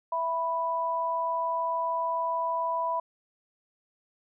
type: tone pair together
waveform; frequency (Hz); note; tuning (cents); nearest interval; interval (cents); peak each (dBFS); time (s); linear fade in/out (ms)
sine; 661 / 987.8; E5 / B5; +5 / 0; perfect fifth; 695; -32 / -27; 0.12-3; 5
effects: none